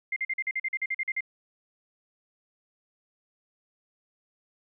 sine tone bursts, 2099 Hz, C7, 5 cents sharp, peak -26 dBFS, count 13, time 0.12-1.207 s, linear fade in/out 5 ms, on 43 ms, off 44 ms, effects none

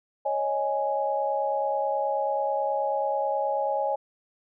sine chord, C# suspended second, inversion none, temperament just, 554.4 / 623.7 / 831.5 Hz, C#5 / D#5 / G#5, 0 / +4 / +2 cents, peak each -28 / -30 / -27 dBFS, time 0.25-3.96 s, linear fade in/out 10 ms, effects none

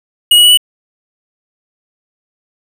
square tone with pitch steps, 2895 / 2917 / 2939 / 2961 Hz, F#7 / F#7 / F#7 / F#7, -38 / -25 / -12 / +1 cents, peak -4 dBFS, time 0.31-0.574 s, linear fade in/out 5 ms, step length 66 ms, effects 7-bit

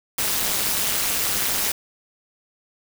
white noise with amplitude modulation, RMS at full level -19 dBFS, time 0.18-1.72 s, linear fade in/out 5 ms, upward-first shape sine, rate 209 Hz, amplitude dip 90%, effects none

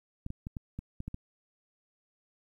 clicks, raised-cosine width 5 ms, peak -25 dBFS, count 8, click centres 0.264 / 0.304 / 0.469 / 0.568 / 0.79 / 1.004 / 1.08 / 1.144 s, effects 11-bit

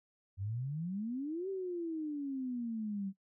sine exponential two-way sweep, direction up then down, 92.5 to 392 to 189.4 Hz, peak -35 dBFS, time 0.37-3.13 s, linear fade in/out 50 ms, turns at 1.49 s, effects noise-tail reverb RT60 0.1 s tail -20 dB re dry

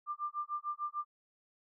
sine tone with tremolo, 1191 Hz, D6, 24 cents sharp, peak -32 dBFS, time 0.06-1.05 s, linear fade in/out 50 ms, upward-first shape sine, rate 6.7 Hz, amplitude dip 100%, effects none

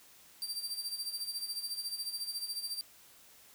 sawtooth tone with tremolo, 4699 Hz, D8, in tune, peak -31 dBFS, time 0.42-2.81 s, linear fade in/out 0 ms, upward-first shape sine, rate 14 Hz, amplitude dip 70%, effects white hiss -59 dBFS RMS until 3.54 s

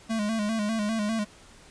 square tone with vibrato, 216 Hz, A3, 32 cents flat, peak -26 dBFS, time 0.09-1.25 s, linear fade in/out 20 ms, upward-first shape square, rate 5 Hz, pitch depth 66 cents each way, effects pink hiss -52 dBFS RMS until 1.7 s + resampled to 22050 Hz

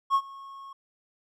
triangle tone with ADSR envelope, 1094 Hz, C#6, 23 cents flat, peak -15 dBFS, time 0.1-0.73 s, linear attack 47 ms, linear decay 63 ms, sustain -24 dB, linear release 5 ms, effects tanh soft clip ceiling -13 dBFS

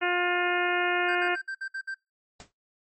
harmonic tone, 354.7 Hz, F4, 27 cents sharp, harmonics 1 / 2 / 3 / 4 / 5 / 6 / 7 / 8, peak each -29 / -30 / -35 / -30 / -31 / -34 / -34 / -38 dBFS, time 0.01-1.36 s, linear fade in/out 20 ms
triangle tone bursts, 1568 Hz, G6, in tune, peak -29 dBFS, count 7, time 1.08-1.946 s, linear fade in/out 10 ms, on 74 ms, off 58 ms
pink noise with exponential decay, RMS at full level -40 dBFS, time 2.4-2.52 s, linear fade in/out 1 ms, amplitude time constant 24 ms
effects noise-tail reverb RT60 0.2 s tail -22 dB re dry + MP3 32 kbps

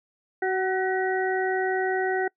harmonic tone with a mistuned harmonic, 375 Hz, F#4, 23 cents sharp, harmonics 1 / 2 / 4 / 5, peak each -25 / -28 / -31 / -32 dBFS, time 0.42-2.28 s, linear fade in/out 5 ms, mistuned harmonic 5, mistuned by +31 cents, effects noise-tail reverb RT60 0.1 s tail -25 dB re dry

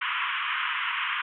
pink band-pass noise, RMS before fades -29 dBFS, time 0.01-1.22 s, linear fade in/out 10 ms, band 990 to 3200 Hz, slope 96 dB/octave, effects none

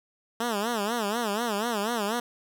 10% pulse tone with vibrato, 220 Hz, A3, in tune, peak -18 dBFS, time 0.4-2.2 s, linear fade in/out 5 ms, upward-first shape sine, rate 4.1 Hz, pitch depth 170 cents each way, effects none

